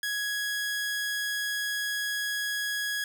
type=tone; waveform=sawtooth; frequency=1665 Hz; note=G#6; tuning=4 cents sharp; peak=-25 dBFS; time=0.03-3.04 s; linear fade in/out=2 ms; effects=none